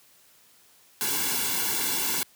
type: noise with comb filter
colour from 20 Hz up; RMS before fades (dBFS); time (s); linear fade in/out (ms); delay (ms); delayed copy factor
white; -27; 1.01-2.23; 0; 1.6; -0.8
effects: white hiss -58 dBFS RMS until 2.35 s + high-pass 80 Hz 12 dB/octave